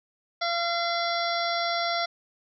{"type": "harmonic tone with a mistuned harmonic", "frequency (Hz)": 685, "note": "F5", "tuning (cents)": -34, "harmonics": [1, 2, 3, 5, 6, 7, 8], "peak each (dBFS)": [-28, -31, -33, -35, -36, -36, -37], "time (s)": [0.41, 2.06], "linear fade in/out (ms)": 10, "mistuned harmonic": 7, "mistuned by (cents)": -38, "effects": []}